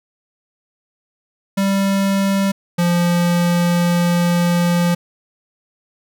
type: tone pair in turn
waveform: square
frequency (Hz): 196 / 173.79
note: G3 / F3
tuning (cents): 0 / -8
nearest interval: major second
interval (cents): 208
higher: first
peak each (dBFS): -15 / -14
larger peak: second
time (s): 1.57-2.52 / 2.78-4.95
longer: second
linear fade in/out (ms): 10
effects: none